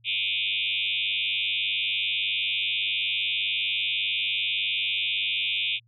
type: tone with frequency modulation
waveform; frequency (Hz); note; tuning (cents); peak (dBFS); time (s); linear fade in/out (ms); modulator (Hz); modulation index
sine; 3000; F#7; +23; -24; 0.04-5.8; 50; 98.3; 6.7
effects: added 116 Hz sine -59 dBFS peak until 5.87 s